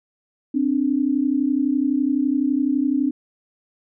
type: tone pair together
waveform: sine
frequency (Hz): 261.8 / 293.7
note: C4 / D4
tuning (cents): +1 / 0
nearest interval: major second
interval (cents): 199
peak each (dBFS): -20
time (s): 0.54-3.11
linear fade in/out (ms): 10
effects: none

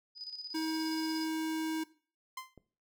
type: tone with tremolo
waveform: sine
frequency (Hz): 4978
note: D#8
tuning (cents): 0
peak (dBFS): -38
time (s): 0.15-1.29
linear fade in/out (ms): 50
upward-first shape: square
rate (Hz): 17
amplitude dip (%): 55
type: tone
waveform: square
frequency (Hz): 318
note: D#4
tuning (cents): +38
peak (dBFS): -33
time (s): 0.54-1.84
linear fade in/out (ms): 10
type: tone with exponential decay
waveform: sawtooth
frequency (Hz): 1039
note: C6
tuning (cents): -12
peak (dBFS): -33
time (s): 2.37-2.54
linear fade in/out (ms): 5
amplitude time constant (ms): 35
type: click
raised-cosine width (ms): 2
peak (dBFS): -39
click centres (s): 2.577
effects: noise-tail reverb RT60 0.4 s tail -18 dB re dry

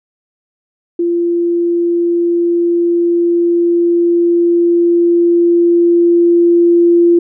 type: tone with level ramp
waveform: sine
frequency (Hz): 343.7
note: F4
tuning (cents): -28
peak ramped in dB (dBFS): -11 to -5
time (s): 0.99-7.19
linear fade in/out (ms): 5
effects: none

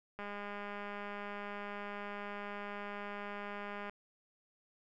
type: click train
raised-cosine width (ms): 0.5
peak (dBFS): -29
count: 757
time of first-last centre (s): 0.19-3.896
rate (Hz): 204
effects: none

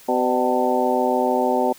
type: harmonic tone with a mistuned harmonic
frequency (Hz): 126.7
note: B2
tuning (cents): +45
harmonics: 2 / 3 / 4 / 5 / 6 / 7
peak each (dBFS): -24 / -24 / -24 / -24 / -24 / -24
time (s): 0.08-1.73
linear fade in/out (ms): 10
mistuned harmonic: 5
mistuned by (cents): -77
effects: white hiss -47 dBFS RMS until 1.78 s

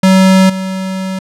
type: tone with level steps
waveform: square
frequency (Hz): 189.3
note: F#3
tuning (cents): +40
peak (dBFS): -5 / -17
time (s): 0.03-1.19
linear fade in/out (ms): 5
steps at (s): 0.49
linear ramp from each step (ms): 10
effects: low-pass 10000 Hz 12 dB/octave

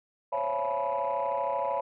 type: tone cluster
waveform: sine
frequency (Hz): 529 / 562 / 675 / 855 / 983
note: C5 / C#5 / E5 / A5 / B5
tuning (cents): +19 / +24 / +41 / -50 / -8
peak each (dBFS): -35 / -31 / -33 / -33 / -30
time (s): 0.32-1.81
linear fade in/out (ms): 10
effects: tanh soft clip ceiling -21 dBFS

